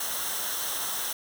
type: noise with comb filter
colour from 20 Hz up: white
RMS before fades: -31 dBFS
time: 0-1.13 s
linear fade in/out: 5 ms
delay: 0.42 ms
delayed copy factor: -0.65
effects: none